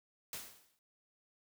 white noise with exponential decay, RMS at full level -41 dBFS, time 0.33-0.79 s, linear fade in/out 1 ms, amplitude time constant 98 ms, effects none

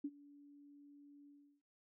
sine tone with ADSR envelope, 287 Hz, D4, 40 cents flat, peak -36 dBFS, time 0.04-1.62 s, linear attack 7 ms, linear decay 50 ms, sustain -22 dB, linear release 350 ms, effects none

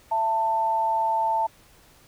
sine tone pair together, 666.7 / 890 Hz, E5 / A5, +19 / +20 cents, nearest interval perfect fourth, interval 501 cents, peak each -29 / -21 dBFS, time 0.11-1.47 s, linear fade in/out 10 ms, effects pink hiss -55 dBFS RMS until 2.07 s

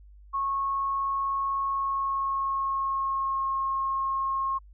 sine tone with pitch glide, 1096 to 1078.4 Hz, C#6 to C#6, -20 to -48 cents, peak -25 dBFS, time 0.33-4.59 s, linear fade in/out 20 ms, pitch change -28 cents, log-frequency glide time 1.68-3.59 s, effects added 50 Hz sine -48 dBFS peak until 4.73 s

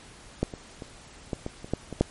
clicks, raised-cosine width 2 ms, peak -10 / -23 / -23 / -15 / -18 / -25 / -11 / -21 / -6 dBFS, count 9, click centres 0.43 / 0.538 / 0.822 / 1.332 / 1.464 / 1.645 / 1.736 / 1.927 / 2.01 s, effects pink hiss -49 dBFS RMS until 2.1 s + MP3 48 kbps

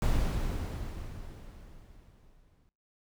brown noise with exponential decay, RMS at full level -25 dBFS, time 0.02-2.69 s, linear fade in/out 0 ms, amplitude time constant 580 ms, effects noise-tail reverb RT60 0.4 s tail -25 dB re dry

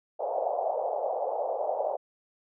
pink band-pass noise, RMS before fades -30 dBFS, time 0.19-1.97 s, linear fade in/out 20 ms, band 520 to 780 Hz, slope 48 dB/octave, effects none

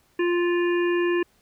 harmonic tone, 349.2 Hz, F4, in tune, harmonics 1 / 3 / 5 / 7 / 8, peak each -20 / -33 / -31 / -36 / -39 dBFS, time 0.19-1.23 s, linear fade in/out 5 ms, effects pink hiss -63 dBFS RMS until 1.41 s

